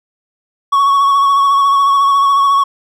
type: tone with vibrato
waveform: triangle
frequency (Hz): 1113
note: C#6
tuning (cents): +7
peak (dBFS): -6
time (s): 0.72-2.64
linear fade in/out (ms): 10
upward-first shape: sine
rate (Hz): 14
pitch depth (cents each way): 25
effects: none